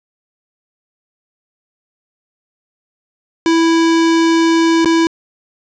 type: tone with dropouts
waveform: square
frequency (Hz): 329.6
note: E4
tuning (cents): 0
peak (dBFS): -10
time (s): 3.46-5.07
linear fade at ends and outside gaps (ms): 1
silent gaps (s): 4.847-4.857
effects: resampled to 16000 Hz + 7-bit